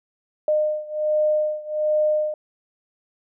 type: beating tone pair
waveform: sine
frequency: 609 / 610.3 Hz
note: D#5 / D#5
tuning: -37 / -34 cents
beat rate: 1.3 Hz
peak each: -21 / -23 dBFS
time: 0.48-2.34 s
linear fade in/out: 2 ms
effects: none